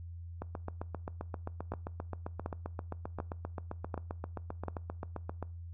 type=two click trains; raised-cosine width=1 ms; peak=-24 / -22 dBFS; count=39 / 5; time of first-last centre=0.42-5.427 / 1.72-4.683 s; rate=7.59 / 1.35 Hz; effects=noise-tail reverb RT60 0.4 s tail -22 dB re dry + added 85 Hz sine -42 dBFS peak until 5.73 s